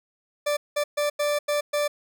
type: tone bursts at uneven times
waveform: 40% pulse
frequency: 587.3 Hz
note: D5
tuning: in tune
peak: -21 dBFS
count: 6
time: 0.46-0.57 / 0.76-0.84 / 0.97-1.1 / 1.19-1.39 / 1.48-1.61 / 1.73-1.88 s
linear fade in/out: 10 ms
effects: none